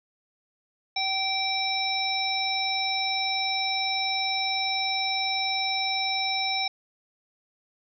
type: harmonic tone with a mistuned harmonic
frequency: 770 Hz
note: G5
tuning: 31 cents flat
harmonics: 1 / 3 / 5 / 7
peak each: -30 / -30 / -30 / -30 dBFS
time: 0.96-6.68 s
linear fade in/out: 5 ms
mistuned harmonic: 3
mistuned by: +16 cents
effects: none